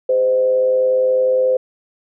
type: tone with frequency modulation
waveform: sine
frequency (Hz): 514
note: C5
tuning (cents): -31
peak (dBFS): -12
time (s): 0.09-1.57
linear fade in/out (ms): 5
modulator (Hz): 111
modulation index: 0.35
effects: none